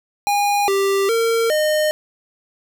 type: tone with pitch steps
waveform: square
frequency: 816 / 393.1 / 457.7 / 612 Hz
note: G#5 / G4 / A#4 / D#5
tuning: -31 / +5 / -32 / -29 cents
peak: -16 dBFS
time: 0.27-1.91 s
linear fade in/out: 0 ms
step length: 410 ms
effects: none